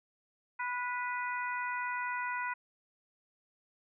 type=harmonic tone with a mistuned harmonic; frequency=493.9 Hz; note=B4; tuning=in tune; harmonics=2 / 3 / 4 / 5; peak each=-36 / -38 / -40 / -44 dBFS; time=0.59-2.54 s; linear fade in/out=10 ms; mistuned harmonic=3; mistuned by=-21 cents; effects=none